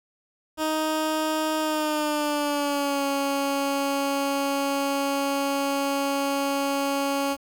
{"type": "tone with pitch glide", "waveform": "15% pulse", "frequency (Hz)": [312.3, 278.2], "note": ["D#4", "C#4"], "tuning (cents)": [7, 6], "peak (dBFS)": -17, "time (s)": [0.57, 7.37], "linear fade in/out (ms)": 50, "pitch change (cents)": -201, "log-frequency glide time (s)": [1.59, 3.05], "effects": ["8-bit"]}